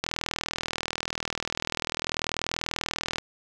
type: click train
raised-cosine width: 0.2 ms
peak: -10 dBFS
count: 128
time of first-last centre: 0.04-3.184 s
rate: 40.4 Hz
effects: none